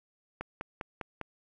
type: click train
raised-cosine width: 0.5 ms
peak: -21 dBFS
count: 5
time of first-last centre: 0.41-1.213 s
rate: 4.98 Hz
effects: none